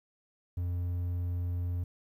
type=tone; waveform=triangle; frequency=88.1 Hz; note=F2; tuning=16 cents sharp; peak=-28 dBFS; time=0.57-1.84 s; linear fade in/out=5 ms; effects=11-bit